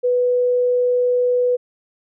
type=tone; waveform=sine; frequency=493.9 Hz; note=B4; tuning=in tune; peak=-14 dBFS; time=0.03-1.57 s; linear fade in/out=20 ms; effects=none